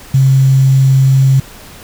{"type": "tone with quantisation", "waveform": "sine", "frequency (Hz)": 133.9, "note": "C3", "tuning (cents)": 40, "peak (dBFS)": -5, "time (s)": [0.14, 1.4], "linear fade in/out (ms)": 5, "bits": 5, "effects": ["pink hiss -35 dBFS RMS until 1.83 s"]}